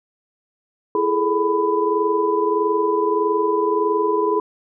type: tone cluster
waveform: sine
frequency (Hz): 336.2 / 417.6 / 439.2 / 997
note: E4 / G#4 / A4 / B5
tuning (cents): +34 / +10 / -3 / +16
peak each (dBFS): -24 / -19 / -26 / -21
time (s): 0.95-4.4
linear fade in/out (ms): 2
effects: none